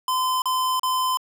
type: tone bursts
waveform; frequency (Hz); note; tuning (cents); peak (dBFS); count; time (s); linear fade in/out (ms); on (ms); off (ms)
square; 1025; C6; -36; -21; 3; 0.08-1.172; 2; 340; 36
effects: none